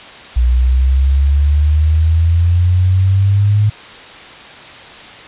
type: exponential sweep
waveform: sine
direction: up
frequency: 59.9 to 106.2 Hz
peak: -8 dBFS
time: 0.36-3.7 s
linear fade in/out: 10 ms
effects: white hiss -34 dBFS RMS until 5.27 s + resampled to 8000 Hz